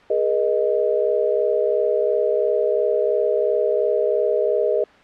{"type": "chord", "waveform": "sine", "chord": "Ab suspended second", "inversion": "none", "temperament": "equal with one note detuned", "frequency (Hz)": [415.3, 478.2, 622.3], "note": ["Ab4", "Bb4", "Eb5"], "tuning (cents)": [0, 44, 0], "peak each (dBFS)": -21, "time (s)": [0.1, 4.84], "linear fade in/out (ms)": 5, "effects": ["white hiss -48 dBFS RMS until 5.03 s", "low-pass 2000 Hz 12 dB/octave"]}